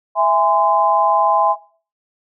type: chord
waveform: sine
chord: E augmented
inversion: none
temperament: just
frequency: 659.3 / 824.1 / 1030.1 Hz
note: E5 / G#5 / B#5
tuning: 0 / -14 / -27 cents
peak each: -16 dBFS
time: 0.15-1.56 s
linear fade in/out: 50 ms
effects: noise-tail reverb RT60 0.4 s tail -17 dB re dry